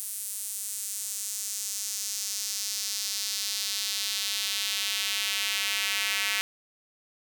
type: tone with high-pass filter sweep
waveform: square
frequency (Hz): 101.8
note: G#2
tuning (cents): -34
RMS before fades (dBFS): -31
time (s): 0-6.41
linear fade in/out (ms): 0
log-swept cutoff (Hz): 9700 to 2300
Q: 1.7
effects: 8-bit